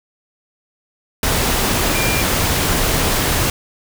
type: tone in noise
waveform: sine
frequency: 2387 Hz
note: D7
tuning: 28 cents sharp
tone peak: -22 dBFS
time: 1.95-2.22 s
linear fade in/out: 2 ms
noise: pink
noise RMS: -17 dBFS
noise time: 1.23-3.5 s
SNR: -8 dB
effects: none